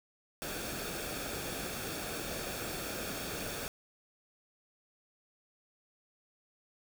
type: noise with comb filter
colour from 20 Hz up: pink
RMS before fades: -39 dBFS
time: 0.42-3.68 s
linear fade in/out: 0 ms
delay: 1 ms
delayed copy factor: -0.55
effects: none